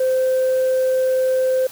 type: tone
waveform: sine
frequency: 518 Hz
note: C5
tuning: 17 cents flat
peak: -13 dBFS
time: 0-1.67 s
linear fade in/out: 5 ms
effects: tanh soft clip ceiling -13 dBFS + white hiss -39 dBFS RMS until 1.71 s